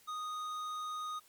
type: tone with tanh clipping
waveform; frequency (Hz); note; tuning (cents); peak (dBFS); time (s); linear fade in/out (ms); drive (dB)
sine; 1241; D#6; -5; -39; 0.07-1.2; 20; 12
effects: white hiss -64 dBFS RMS until 1.28 s + MP3 96 kbps